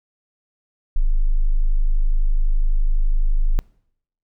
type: tone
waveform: sine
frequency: 25.96 Hz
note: G#0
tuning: in tune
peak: -13 dBFS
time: 0.96-3.59 s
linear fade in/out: 0 ms
effects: noise-tail reverb RT60 0.7 s tail -24 dB re dry